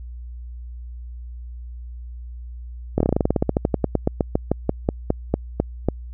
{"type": "slowing click train", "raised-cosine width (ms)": 2, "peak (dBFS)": -4, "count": 28, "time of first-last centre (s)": [2.98, 5.886], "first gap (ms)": 24, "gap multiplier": 1.1, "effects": ["added 60 Hz sine -32 dBFS peak until 6.13 s"]}